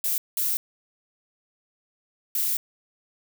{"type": "noise bursts at uneven times", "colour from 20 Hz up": "violet", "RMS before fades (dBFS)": -25, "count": 3, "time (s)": [[0.04, 0.18], [0.37, 0.57], [2.35, 2.57]], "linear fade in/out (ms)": 2, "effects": []}